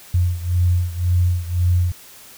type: beating tone pair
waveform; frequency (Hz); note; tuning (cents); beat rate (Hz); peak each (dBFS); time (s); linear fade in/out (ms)
sine; 88 / 89.9; F2 / F#2; +14 / -49; 1.9; -17 / -20; 0.14-1.92; 5
effects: white hiss -43 dBFS RMS until 2.37 s